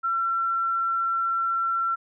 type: tone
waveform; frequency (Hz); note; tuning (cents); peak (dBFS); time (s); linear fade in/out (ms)
sine; 1354; E6; +46; -22; 0.03-1.96; 20
effects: none